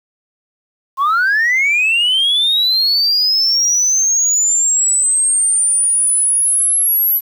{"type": "linear sweep", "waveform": "sine", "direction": "up", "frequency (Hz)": [1046.5, 11840], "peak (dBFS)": -9, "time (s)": [0.97, 7.21], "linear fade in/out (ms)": 50, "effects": ["tanh soft clip ceiling -9 dBFS", "7-bit"]}